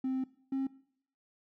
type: tone pair in turn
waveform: triangle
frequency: 261.6 / 268.2 Hz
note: C4 / C4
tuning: 0 / +43 cents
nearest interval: unison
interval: 43 cents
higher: second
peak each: -27 dBFS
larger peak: neither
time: 0.04-0.24 / 0.52-0.67 s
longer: first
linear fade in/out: 5 ms
effects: noise-tail reverb RT60 0.6 s tail -21 dB re dry + tanh soft clip ceiling -25 dBFS